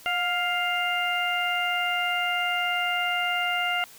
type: harmonic tone with a mistuned harmonic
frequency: 700 Hz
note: F5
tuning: 4 cents sharp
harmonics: 1 / 2 / 3 / 4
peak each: -29 / -29 / -29 / -29 dBFS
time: 0.06-3.84 s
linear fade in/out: 0 ms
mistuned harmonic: 1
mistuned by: +41 cents
effects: white hiss -49 dBFS RMS until 3.98 s